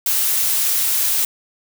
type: noise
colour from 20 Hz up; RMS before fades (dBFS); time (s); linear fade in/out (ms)
blue; -18; 0.06-1.25; 2
effects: none